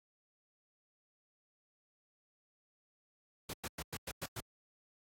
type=noise bursts; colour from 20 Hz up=pink; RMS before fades=-41 dBFS; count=7; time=3.49-4.405 s; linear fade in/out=5 ms; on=45 ms; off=100 ms; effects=high-pass 60 Hz 12 dB/octave + AAC 48 kbps